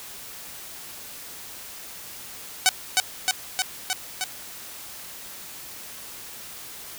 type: tone with echo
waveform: 5% pulse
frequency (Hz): 752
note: F#5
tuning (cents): +28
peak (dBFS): -3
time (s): 2.66-2.69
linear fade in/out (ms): 0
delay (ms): 310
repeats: 5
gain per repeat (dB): -2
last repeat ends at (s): 4.24
effects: white hiss -40 dBFS RMS until 6.98 s